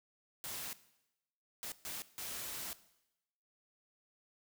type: noise bursts at uneven times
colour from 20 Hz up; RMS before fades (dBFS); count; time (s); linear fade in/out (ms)
white; -43; 4; 0.44-0.73 / 1.63-1.72 / 1.85-2.02 / 2.18-2.73; 0
effects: noise-tail reverb RT60 0.9 s tail -17 dB re dry